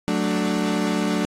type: chord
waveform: 35% pulse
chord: D major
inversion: first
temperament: equal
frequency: 185 / 220 / 293.7 Hz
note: F#3 / A3 / D4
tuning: 0 / 0 / 0 cents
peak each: -23 dBFS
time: 0.08-1.25 s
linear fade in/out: 0 ms
effects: low-pass 9000 Hz 12 dB/octave + AAC 64 kbps